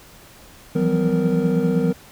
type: tone cluster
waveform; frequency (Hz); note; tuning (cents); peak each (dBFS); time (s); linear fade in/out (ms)
triangle; 165.5 / 175.3 / 190.9 / 252.1 / 465.9; E3 / F3 / G3 / B3 / A#4; +7 / +7 / -46 / +36 / -1; -21; 0.75-1.93; 10
effects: pink hiss -46 dBFS RMS until 2.11 s